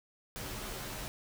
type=noise with comb filter; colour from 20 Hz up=pink; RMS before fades=-41 dBFS; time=0.36-1.08 s; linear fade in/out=0 ms; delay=12 ms; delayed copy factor=-0.7; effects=none